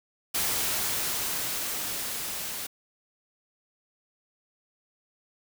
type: noise with level ramp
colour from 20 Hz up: white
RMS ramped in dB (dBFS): -27 to -35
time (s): 0.34-2.67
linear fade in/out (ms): 10
effects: none